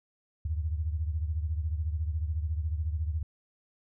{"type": "beating tone pair", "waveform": "sine", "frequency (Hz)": [76.3, 90.3], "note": ["D#2", "F#2"], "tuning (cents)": [-33, -42], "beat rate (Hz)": 14, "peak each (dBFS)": [-29, -35], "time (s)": [0.45, 3.23], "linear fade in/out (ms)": 5, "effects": []}